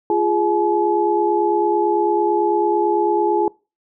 sine tone cluster, 345.8 / 414.8 / 853 Hz, F4 / G#4 / G#5, -17 / -2 / +46 cents, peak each -19 dBFS, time 0.1-3.48 s, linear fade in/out 2 ms, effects noise-tail reverb RT60 0.3 s tail -24 dB re dry

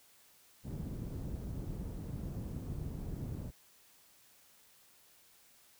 white low-pass noise, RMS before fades -41 dBFS, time 0.63-3.52 s, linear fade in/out 50 ms, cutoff 160 Hz, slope 12 dB/octave, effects white hiss -64 dBFS RMS until 5.79 s

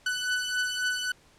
sawtooth beating tone pair, 1492 / 1495.7 Hz, F#6 / F#6, +14 / +18 cents, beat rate 3.7 Hz, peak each -25 / -28 dBFS, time 0.06-1.12 s, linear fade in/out 5 ms, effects pink hiss -59 dBFS RMS until 1.38 s + low-pass 9000 Hz 12 dB/octave

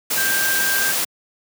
sine tone in noise, 1583 Hz, G6, 17 cents sharp, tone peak -20 dBFS, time 0.17-0.92 s, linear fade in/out 10 ms, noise white, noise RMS -21 dBFS, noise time 0.1-1.05 s, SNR -2 dB, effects high-pass 150 Hz 12 dB/octave

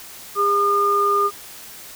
sine tone pair together, 405.1 / 1213.9 Hz, G#4 / D#6, -43 / -43 cents, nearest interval octave + perfect fifth, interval 1900 cents, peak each -21 / -16 dBFS, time 0.35-1.31 s, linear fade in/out 50 ms, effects white hiss -39 dBFS RMS until 1.95 s

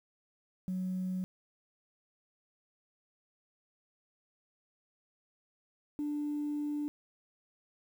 sine tone pair in turn, 185 / 294.8 Hz, F#3 / D4, 0 / +7 cents, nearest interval minor sixth, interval 807 cents, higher second, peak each -31 / -31 dBFS, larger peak neither, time 0.68-1.24 / 5.99-6.88 s, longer second, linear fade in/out 0 ms, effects tanh soft clip ceiling -28 dBFS + 10-bit

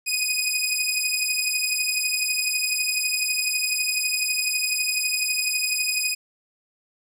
15% pulse beating tone pair, 2489 / 2501 Hz, D#7 / D#7, 0 / +8 cents, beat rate 12 Hz, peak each -18 dBFS, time 0.06-6.15 s, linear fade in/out 20 ms, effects none

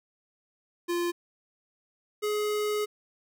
square tone pair in turn, 347.1 / 420.4 Hz, F4 / G#4, -11 / +21 cents, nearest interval minor third, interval 332 cents, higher second, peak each -27 dBFS, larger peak neither, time 0.88-1.12 / 2.22-2.86 s, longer second, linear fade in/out 20 ms, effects none

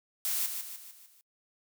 blue noise with echo, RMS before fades -31 dBFS, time 0.25-0.46 s, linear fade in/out 0 ms, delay 150 ms, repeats 5, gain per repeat -6 dB, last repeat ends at 1.21 s, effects noise-tail reverb RT60 0.1 s tail -26 dB re dry

